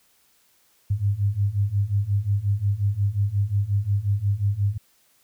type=beating tone pair; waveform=sine; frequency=98 / 103.6 Hz; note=G2 / G#2; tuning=0 / -4 cents; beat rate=5.6 Hz; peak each=-24 / -22 dBFS; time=0.9-4.78 s; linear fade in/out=10 ms; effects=white hiss -62 dBFS RMS until 5.23 s